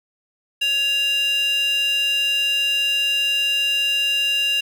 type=tone with high-pass filter; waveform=square; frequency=559 Hz; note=C#5; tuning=14 cents sharp; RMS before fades=-20 dBFS; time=0.61-4.61 s; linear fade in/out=10 ms; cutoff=2700 Hz; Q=7.5; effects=none